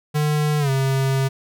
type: tone with pitch glide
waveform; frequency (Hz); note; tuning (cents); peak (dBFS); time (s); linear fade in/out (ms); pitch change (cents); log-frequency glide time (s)
square; 150.2 to 134.59; D3 to C3; +39 to +49; -18; 0.14-1.29; 20; -190; 0.59-0.7
effects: none